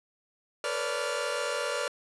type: tone cluster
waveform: sawtooth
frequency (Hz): 448 / 493.2 / 546 / 581 / 1395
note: A4 / B4 / C#5 / D5 / F6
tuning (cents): +31 / -2 / -26 / -19 / -2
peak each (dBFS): -35 / -31 / -37 / -29 / -32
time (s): 0.64-1.88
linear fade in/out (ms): 2
effects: resampled to 24000 Hz